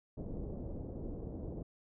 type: low-pass noise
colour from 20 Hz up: pink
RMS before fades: -42 dBFS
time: 0.17-1.63 s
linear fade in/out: 5 ms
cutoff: 530 Hz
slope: 24 dB/octave
effects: none